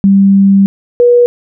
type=tone pair in turn; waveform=sine; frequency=196.4 / 483.9 Hz; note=G3 / B4; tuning=+4 / -35 cents; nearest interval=octave + major third; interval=1561 cents; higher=second; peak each=-3 dBFS; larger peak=neither; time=0.04-0.66 / 1-1.26 s; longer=first; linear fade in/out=0 ms; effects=none